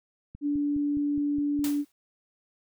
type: click train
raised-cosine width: 5 ms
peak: -30 dBFS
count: 7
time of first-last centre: 0.35-1.592 s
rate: 4.83 Hz
type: tone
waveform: sine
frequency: 289.9 Hz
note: D4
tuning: 22 cents flat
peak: -24 dBFS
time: 0.41-1.85 s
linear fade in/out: 50 ms
type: noise with exponential decay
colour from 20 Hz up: white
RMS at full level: -33 dBFS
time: 1.64-1.92 s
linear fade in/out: 2 ms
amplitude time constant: 59 ms
effects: none